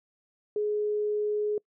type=tone; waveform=sine; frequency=419.7 Hz; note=G#4; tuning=18 cents sharp; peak=-25 dBFS; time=0.56-1.58 s; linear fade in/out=2 ms; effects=noise-tail reverb RT60 0.1 s tail -26 dB re dry